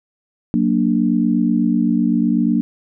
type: chord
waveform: sine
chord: Gb augmented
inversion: none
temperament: equal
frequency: 185 / 233.1 / 293.7 Hz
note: Gb3 / Bb3 / D4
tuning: 0 / 0 / 0 cents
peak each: -19 / -16 / -19 dBFS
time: 0.54-2.61 s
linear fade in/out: 0 ms
effects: none